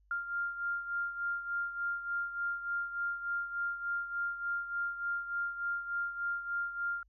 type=beating tone pair; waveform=sine; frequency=1397 / 1400.4 Hz; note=F6 / F6; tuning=0 / +4 cents; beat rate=3.4 Hz; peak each=-34 / -40 dBFS; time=0.11-7.03 s; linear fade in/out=2 ms; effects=added 50 Hz sine -64 dBFS peak until 7.08 s